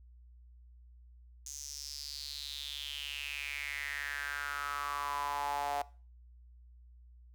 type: tone with high-pass filter sweep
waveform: sawtooth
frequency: 143.2 Hz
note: D3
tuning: 43 cents flat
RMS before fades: -39 dBFS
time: 1.46-5.82 s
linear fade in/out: 0 ms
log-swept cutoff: 6500 to 730 Hz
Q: 6.1
effects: noise-tail reverb RT60 0.4 s tail -21 dB re dry + added 60 Hz sine -54 dBFS peak until 7.34 s